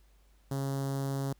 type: tone with notch filter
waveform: sawtooth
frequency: 137 Hz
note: C#3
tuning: 20 cents flat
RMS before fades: -33 dBFS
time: 0.51-1.33 s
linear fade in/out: 5 ms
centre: 2400 Hz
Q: 0.59
effects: added 50 Hz sine -60 dBFS peak until 1.39 s + pink hiss -70 dBFS RMS until 1.39 s